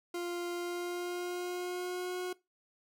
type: tone with pitch glide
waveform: 40% pulse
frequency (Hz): 349.2 to 363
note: F4 to F#4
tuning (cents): 0 to -33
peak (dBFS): -34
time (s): 0.14-2.33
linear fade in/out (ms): 5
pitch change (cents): +67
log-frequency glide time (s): 0.54-2.19
effects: noise-tail reverb RT60 0.2 s tail -19 dB re dry